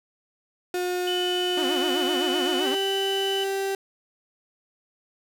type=tone with pitch glide; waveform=35% pulse; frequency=359.8 to 390.1 Hz; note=F#4 to G4; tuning=-48 to -8 cents; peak=-23 dBFS; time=0.74-3.75 s; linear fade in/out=2 ms; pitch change=+140 cents; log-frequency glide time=2.59-2.67 s
type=tone; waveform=sine; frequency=2987 Hz; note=F#7; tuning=16 cents sharp; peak=-27 dBFS; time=1.07-3.44 s; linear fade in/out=5 ms
type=tone with vibrato; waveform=sawtooth; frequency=283.5 Hz; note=C#4; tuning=39 cents sharp; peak=-24 dBFS; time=1.57-2.75 s; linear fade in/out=5 ms; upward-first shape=sine; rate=7.8 Hz; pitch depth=190 cents each way
effects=none